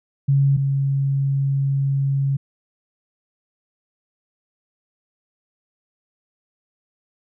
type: tone pair in turn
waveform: sine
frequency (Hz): 138.59 / 137.71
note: C#3 / C#3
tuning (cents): 0 / -11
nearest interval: unison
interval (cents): 11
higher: first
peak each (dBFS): -13 / -17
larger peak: first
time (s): 0.28-0.57 / 0.57-2.37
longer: second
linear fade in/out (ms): 10
effects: none